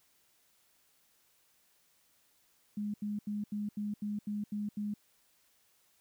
sine tone bursts, 207.7 Hz, G#3, in tune, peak -33 dBFS, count 9, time 2.77-4.94 s, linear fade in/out 5 ms, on 170 ms, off 80 ms, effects white hiss -70 dBFS RMS until 6 s

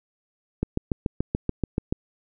click train, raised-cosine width 3 ms, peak -10 dBFS, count 10, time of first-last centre 0.63-1.925 s, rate 6.95 Hz, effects none

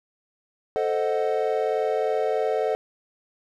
triangle chord, A diminished seventh, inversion none, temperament equal, 440 / 523.3 / 622.3 / 740 Hz, A4 / C5 / Eb5 / Gb5, 0 / 0 / 0 / 0 cents, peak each -23 / -26 / -26 / -27 dBFS, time 0.76-2.75 s, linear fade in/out 0 ms, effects none

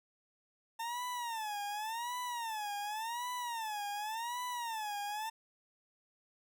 40% pulse tone with vibrato, 899 Hz, A5, 37 cents sharp, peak -36 dBFS, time 0.79-5.3 s, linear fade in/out 10 ms, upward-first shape sine, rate 0.89 Hz, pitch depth 170 cents each way, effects none

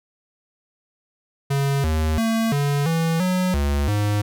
square tone with pitch steps, 139.2 / 78.4 / 225.4 / 142.9 / 164.2 / 183.5 / 71.3 / 103.9 Hz, C#3 / D#2 / A3 / D3 / E3 / F#3 / C#2 / G#2, +8 / +14 / +42 / -47 / -6 / -14 / +49 / +1 cents, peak -19 dBFS, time 1.5-4.22 s, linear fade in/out 10 ms, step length 340 ms, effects none

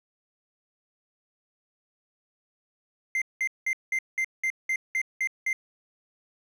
triangle tone bursts, 2086 Hz, C7, 6 cents flat, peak -22 dBFS, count 10, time 3.15-5.53 s, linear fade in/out 2 ms, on 67 ms, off 190 ms, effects none

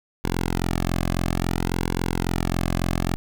sawtooth tone with flanger, 43.65 Hz, F1, in tune, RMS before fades -24 dBFS, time 0.24-3.16 s, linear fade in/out 0 ms, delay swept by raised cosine 1.6 to 2.15 ms, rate 0.59 Hz, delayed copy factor -0.85, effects none

